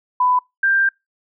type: tone pair in turn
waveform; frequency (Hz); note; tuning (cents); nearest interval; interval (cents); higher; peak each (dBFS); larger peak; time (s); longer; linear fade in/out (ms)
sine; 998 / 1584.2; B5 / G6; +18 / +18; minor sixth; 800; second; -13; neither; 0.2-0.39 / 0.63-0.89; second; 5
effects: noise-tail reverb RT60 0.2 s tail -26 dB re dry